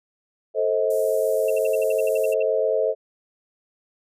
sine chord, A diminished, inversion none, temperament just, 440 / 528 / 633.6 Hz, A4 / C5 / Eb5, 0 / +16 / +31 cents, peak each -23 dBFS, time 0.54-2.95 s, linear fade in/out 50 ms
pink high-pass noise, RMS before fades -40 dBFS, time 0.9-2.34 s, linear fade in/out 5 ms, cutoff 8000 Hz, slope 24 dB/octave
sine tone bursts, 2704 Hz, E7, 43 cents sharp, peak -32 dBFS, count 12, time 1.48-2.426 s, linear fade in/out 5 ms, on 22 ms, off 62 ms
effects resampled to 32000 Hz

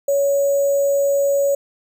sine tone with sample-and-hold, 560 Hz, C#5, 18 cents sharp, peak -14 dBFS, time 0.08-1.55 s, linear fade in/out 5 ms, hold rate 7350 Hz, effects none

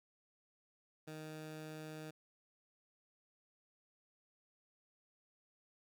15% pulse tone, 155.56 Hz, D#3, in tune, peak -40 dBFS, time 1.07-2.11 s, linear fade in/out 10 ms, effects none

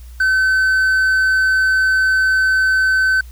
triangle tone, 1528 Hz, G6, 45 cents flat, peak -10 dBFS, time 0.2-3.21 s, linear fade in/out 5 ms, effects added 60 Hz sine -33 dBFS peak until 3.31 s + white hiss -50 dBFS RMS until 3.31 s

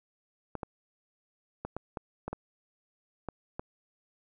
clicks, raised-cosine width 1 ms, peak -21 dBFS, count 9, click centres 0.553 / 0.632 / 1.65 / 1.766 / 1.972 / 2.28 / 2.33 / 3.287 / 3.595 s, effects none

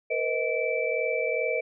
sine tone cluster, 465.5 / 508 / 630 / 2322 Hz, A#4 / B4 / D#5 / D7, -2 / +49 / +21 / -20 cents, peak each -30 dBFS, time 0.1-1.61 s, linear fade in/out 10 ms, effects none

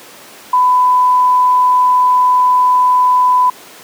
sine tone, 1000 Hz, B5, 21 cents sharp, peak -7 dBFS, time 0.53-3.5 s, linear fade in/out 5 ms, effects pink hiss -36 dBFS RMS until 3.83 s + high-pass 300 Hz 12 dB/octave

